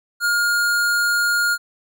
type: tone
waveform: square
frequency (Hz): 1420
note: F6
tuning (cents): +28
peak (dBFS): -17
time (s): 0.2-1.58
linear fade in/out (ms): 50
effects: none